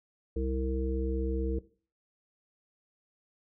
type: harmonic tone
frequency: 65.4 Hz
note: C2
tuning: in tune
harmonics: 1 / 3 / 5 / 7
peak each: -31 / -40 / -36 / -34 dBFS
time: 0.36-1.59 s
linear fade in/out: 5 ms
effects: noise-tail reverb RT60 0.4 s tail -17 dB re dry